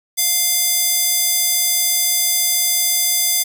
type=tone with high-pass filter; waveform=square; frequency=697 Hz; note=F5; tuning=4 cents flat; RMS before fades=-17 dBFS; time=0.17-3.44 s; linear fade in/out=20 ms; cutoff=6200 Hz; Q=0.62; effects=none